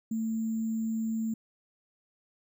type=tone with sample-and-hold; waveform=sine; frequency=223 Hz; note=A3; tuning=23 cents sharp; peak=-28 dBFS; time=0.11-1.34 s; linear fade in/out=5 ms; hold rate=7350 Hz; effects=none